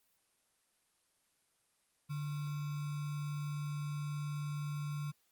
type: tone with sample-and-hold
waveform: sine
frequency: 146.83 Hz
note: D3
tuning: in tune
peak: -36 dBFS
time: 2.09-5.12 s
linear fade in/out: 20 ms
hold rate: 1225 Hz
effects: white hiss -75 dBFS RMS until 5.31 s + Opus 24 kbps